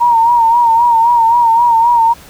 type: tone with vibrato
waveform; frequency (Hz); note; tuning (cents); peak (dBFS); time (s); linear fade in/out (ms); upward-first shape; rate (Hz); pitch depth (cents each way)
sine; 932.3; A#5; 0; -6; 0-2.14; 20; sine; 3.8; 59
effects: pink hiss -38 dBFS RMS until 2.29 s